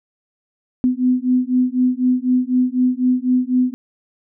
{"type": "beating tone pair", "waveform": "sine", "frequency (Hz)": [250.3, 254.3], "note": ["B3", "C4"], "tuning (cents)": [23, -49], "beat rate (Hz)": 4, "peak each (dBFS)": -17, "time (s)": [0.84, 3.74], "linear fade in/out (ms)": 0, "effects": []}